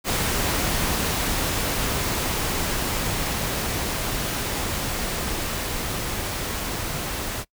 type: noise with level ramp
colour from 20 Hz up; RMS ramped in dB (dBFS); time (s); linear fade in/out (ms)
pink; -23 to -29; 0.04-7.45; 50
effects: noise-tail reverb RT60 0.1 s tail -23 dB re dry